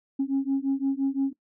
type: beating tone pair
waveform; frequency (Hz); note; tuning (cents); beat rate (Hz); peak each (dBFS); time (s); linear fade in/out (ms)
sine; 269.7 / 275.5; C#4 / C#4; -47 / -11; 5.8; -25; 0.19-1.33; 10
effects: noise-tail reverb RT60 0.1 s tail -20 dB re dry + tanh soft clip ceiling -18 dBFS